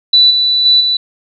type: tone with level steps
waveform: sine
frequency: 3970 Hz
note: B7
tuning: 8 cents sharp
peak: -4 / -9 / -5 / -10 dBFS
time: 0.13-0.97 s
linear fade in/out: 5 ms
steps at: 0.3 / 0.65 / 0.8 s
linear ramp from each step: 10 ms
effects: none